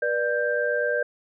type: tone cluster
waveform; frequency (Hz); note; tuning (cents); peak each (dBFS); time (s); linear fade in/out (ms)
sine; 483.4 / 592 / 1577; B4 / D5 / G6; -37 / +14 / +10; -26; 0.02-1.03; 5
effects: none